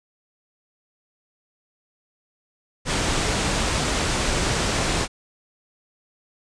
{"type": "low-pass noise", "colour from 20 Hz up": "pink", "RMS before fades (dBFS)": -23, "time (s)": [2.85, 5.08], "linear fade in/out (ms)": 50, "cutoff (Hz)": 9000, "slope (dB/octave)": 48, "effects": []}